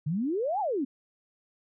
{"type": "exponential two-way sweep", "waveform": "sine", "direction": "up then down", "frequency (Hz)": [139.6, 880, 248.6], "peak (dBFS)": -26, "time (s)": [0.06, 0.85], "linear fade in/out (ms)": 10, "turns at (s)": 0.6, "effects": []}